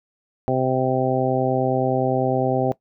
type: harmonic tone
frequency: 129.8 Hz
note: C3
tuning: 13 cents flat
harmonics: 1 / 2 / 3 / 4 / 5 / 6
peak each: -25 / -25 / -25 / -25 / -25 / -25 dBFS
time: 0.48-2.72 s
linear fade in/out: 0 ms
effects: noise-tail reverb RT60 0.1 s tail -18 dB re dry